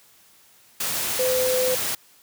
sine tone in noise, 509 Hz, C5, 48 cents flat, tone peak -20 dBFS, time 1.19-1.75 s, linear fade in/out 5 ms, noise white, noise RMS -26 dBFS, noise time 0.8-1.95 s, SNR +3 dB, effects white hiss -55 dBFS RMS until 2.22 s + high-pass 60 Hz 12 dB/octave

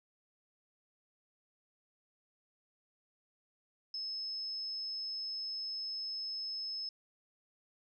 sine tone, 5200 Hz, E8, 24 cents flat, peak -37 dBFS, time 3.94-6.89 s, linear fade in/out 2 ms, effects none

